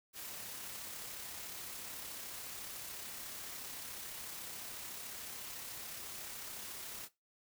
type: noise with amplitude modulation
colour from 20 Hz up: white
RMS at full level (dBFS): -45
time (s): 0.13-7.09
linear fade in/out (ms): 50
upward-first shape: sine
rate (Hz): 33.9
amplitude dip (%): 25
effects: noise-tail reverb RT60 0.2 s tail -17 dB re dry